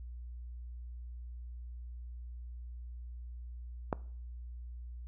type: click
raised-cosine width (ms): 1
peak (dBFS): -16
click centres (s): 3.928
effects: noise-tail reverb RT60 0.5 s tail -21 dB re dry + added 60 Hz sine -42 dBFS peak until 5.07 s